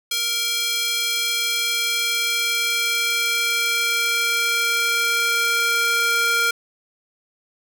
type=tone with high-pass filter sweep; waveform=square; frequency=466.2 Hz; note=A#4; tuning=in tune; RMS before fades=-21 dBFS; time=0.11-6.51 s; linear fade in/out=5 ms; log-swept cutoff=3300 to 1500 Hz; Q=1.4; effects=none